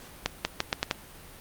accelerating click train, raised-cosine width 0.2 ms, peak -7 dBFS, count 6, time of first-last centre 0.26-0.911 s, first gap 190 ms, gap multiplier 0.81, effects pink hiss -48 dBFS RMS until 1.4 s + Opus 48 kbps

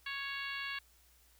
harmonic tone with a mistuned harmonic, 554.4 Hz, C#5, in tune, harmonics 2 / 3 / 4 / 5 / 6 / 7 / 8, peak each -47 / -42 / -44 / -44 / -48 / -52 / -50 dBFS, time 0.06-0.79 s, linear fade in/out 5 ms, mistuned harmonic 6, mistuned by +20 cents, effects added 60 Hz sine -67 dBFS peak until 1.39 s + white hiss -67 dBFS RMS until 1.39 s

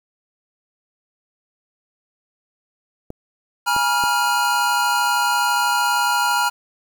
clicks, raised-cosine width 2 ms, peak -18 dBFS, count 3, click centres 3.104 / 3.764 / 4.038 s
square chord, F diminished, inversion first, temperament equal with one note detuned, 830.6 / 963 / 1396.9 Hz, Ab5 / Cb6 / F6, 0 / -44 / 0 cents, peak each -24 / -21 / -21 dBFS, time 3.66-6.5 s, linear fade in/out 20 ms
effects 8-bit

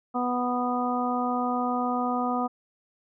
harmonic tone, 246.9 Hz, B3, in tune, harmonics 1 / 2 / 3 / 4 / 5, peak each -28 / -34 / -29 / -34 / -31 dBFS, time 0.14-2.48 s, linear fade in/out 20 ms, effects none

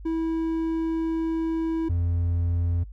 triangle tone pair in turn, 325.5 / 86.21 Hz, E4 / F2, -22 / -22 cents, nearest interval octave + major seventh, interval 2300 cents, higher first, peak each -21 / -20 dBFS, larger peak second, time 0.05-1.89 / 1.89-2.84 s, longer first, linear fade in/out 10 ms, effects noise-tail reverb RT60 0.1 s tail -19 dB re dry + added 50 Hz sine -38 dBFS peak until 2.92 s

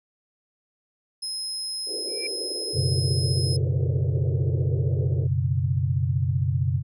35% pulse tone, 5130 Hz, E8, 48 cents flat, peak -26 dBFS, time 1.22-3.57 s, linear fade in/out 10 ms
white band-pass noise, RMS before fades -36 dBFS, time 1.86-5.28 s, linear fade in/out 50 ms, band 350 to 490 Hz, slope 48 dB/octave
sine tone with exponential growth, 2336 Hz, D7, 10 cents flat, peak -27 dBFS, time 2.07-2.27 s, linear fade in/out 5 ms, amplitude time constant 43 ms
sine chord, F# suspended fourth, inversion none, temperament just, 92.5 / 123.33 / 138.75 Hz, F#2 / B2 / C#3, 0 / -2 / +2 cents, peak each -25 dBFS, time 2.73-6.83 s, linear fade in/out 50 ms
effects none

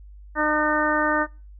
harmonic tone, 303.4 Hz, D#4, 44 cents flat, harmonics 1 / 2 / 3 / 4 / 5 / 6, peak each -26 / -26 / -26 / -26 / -26 / -26 dBFS, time 0.35-1.27 s, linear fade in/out 50 ms, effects noise-tail reverb RT60 0.3 s tail -22 dB re dry + added 50 Hz sine -41 dBFS peak until 1.59 s

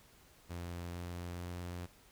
sawtooth tone with pitch steps, 86.8 / 87.6 / 88.2 Hz, F2 / F2 / F2, -10 / +6 / +18 cents, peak -37 dBFS, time 0.49-1.87 s, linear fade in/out 20 ms, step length 460 ms, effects pink hiss -63 dBFS RMS until 2.11 s

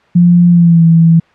sine tone with pitch glide, 174.61 to 165.1 Hz, F3 to E3, 0 to +3 cents, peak -3 dBFS, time 0.15-1.2 s, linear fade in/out 10 ms, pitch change -97 cents, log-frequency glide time 0.49-0.84 s, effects white hiss -48 dBFS RMS until 1.34 s + low-pass 2000 Hz 12 dB/octave

